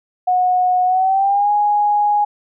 sine tone with pitch glide, 730 to 828.9 Hz, F#5 to G#5, -24 to -4 cents, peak -12 dBFS, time 0.27-2.25 s, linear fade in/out 10 ms, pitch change +220 cents, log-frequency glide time 0.85-1.51 s, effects none

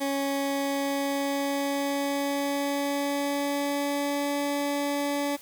20% pulse tone with pitch glide, 277.2 to 285.8 Hz, C#4 to D4, 0 to -47 cents, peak -21 dBFS, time 0-5.37 s, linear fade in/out 20 ms, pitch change +53 cents, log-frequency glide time 0.14-4.36 s, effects white hiss -49 dBFS RMS until 5.41 s

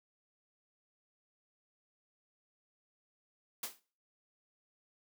white noise with exponential decay, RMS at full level -35 dBFS, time 3.63-3.8 s, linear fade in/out 5 ms, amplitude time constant 36 ms, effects noise-tail reverb RT60 0.4 s tail -20 dB re dry + high-pass 200 Hz 12 dB/octave

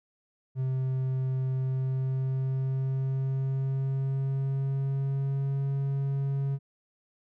triangle tone with pitch glide, 130.81 to 137.87 Hz, C3 to C#3, 0 to -9 cents, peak -24 dBFS, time 0.55-6.59 s, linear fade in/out 50 ms, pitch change +91 cents, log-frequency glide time 1.51-5.7 s, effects none

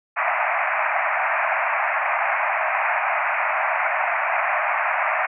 pink band-pass noise, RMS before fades -22 dBFS, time 0.16-5.27 s, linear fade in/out 20 ms, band 620 to 2500 Hz, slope 96 dB/octave, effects none

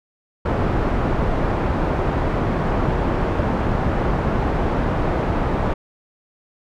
pink low-pass noise, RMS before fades -20 dBFS, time 0.45-5.74 s, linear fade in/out 10 ms, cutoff 1100 Hz, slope 12 dB/octave, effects none

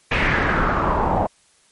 pink noise with low-pass filter sweep, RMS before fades -19 dBFS, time 0.11-1.27 s, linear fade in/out 10 ms, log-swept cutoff 2400 to 740 Hz, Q 3.1, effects white hiss -57 dBFS RMS until 1.71 s + MP3 48 kbps

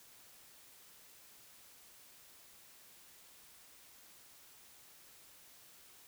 silence, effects white hiss -60 dBFS RMS until 6.07 s

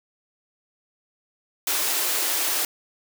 white high-pass noise, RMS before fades -24 dBFS, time 1.67-2.65 s, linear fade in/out 2 ms, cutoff 280 Hz, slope 96 dB/octave, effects none

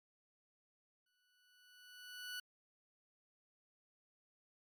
20% pulse tone with exponential growth, 1480 Hz, F#6, in tune, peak -37 dBFS, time 1.06-2.4 s, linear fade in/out 5 ms, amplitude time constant 290 ms, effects MP3 96 kbps

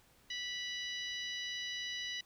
harmonic tone, 983 Hz, B5, 8 cents flat, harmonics 2 / 3 / 4 / 5 / 6, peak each -43 / -42 / -44 / -51 / -51 dBFS, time 0.3-2.21 s, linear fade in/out 5 ms, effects pink hiss -66 dBFS RMS until 2.25 s

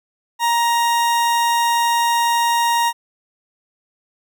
40% pulse tone, 938 Hz, A#5, 11 cents sharp, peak -14 dBFS, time 0.39-2.93 s, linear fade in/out 50 ms, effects none

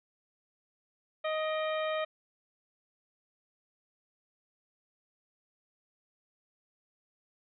harmonic tone with a mistuned harmonic, 625 Hz, D#5, 8 cents sharp, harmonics 1 / 2 / 3 / 4 / 5 / 6, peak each -31 / -37 / -41 / -43 / -45 / -47 dBFS, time 1.24-2.05 s, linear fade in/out 10 ms, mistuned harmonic 4, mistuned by -73 cents, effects none

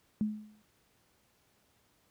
sine tone with exponential decay, 212.8 Hz, G#3, 42 cents sharp, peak -25 dBFS, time 0.21-0.62 s, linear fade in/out 0 ms, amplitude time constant 87 ms, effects pink hiss -70 dBFS RMS until 2.1 s + high-pass 60 Hz 12 dB/octave

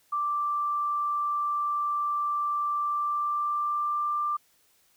sine tone with pitch glide, 1174.7 to 1185.6 Hz, D6 to D6, 0 to +16 cents, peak -25 dBFS, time 0.12-4.37 s, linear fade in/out 10 ms, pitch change +16 cents, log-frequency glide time 2.78-4.21 s, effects white hiss -65 dBFS RMS until 4.96 s

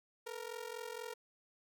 sawtooth ring-modulated tone, 466.2 Hz, A#4, in tune, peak -36 dBFS, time 0.26-1.14 s, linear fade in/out 10 ms, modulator 22.1 Hz, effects none

